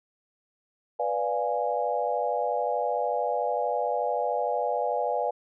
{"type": "chord", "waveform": "sine", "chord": "B diminished seventh", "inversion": "none", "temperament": "equal", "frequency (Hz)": [493.9, 587.3, 698.5, 830.6], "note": ["B4", "D5", "F5", "Ab5"], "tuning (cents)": [0, 0, 0, 0], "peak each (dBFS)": -30, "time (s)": [0.99, 5.31], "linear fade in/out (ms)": 10, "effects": []}